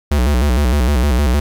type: tone with vibrato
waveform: square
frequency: 67 Hz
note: C2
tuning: 42 cents sharp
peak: -12 dBFS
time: 0.11-1.4 s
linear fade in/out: 5 ms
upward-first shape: square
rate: 6.5 Hz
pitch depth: 150 cents each way
effects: 8-bit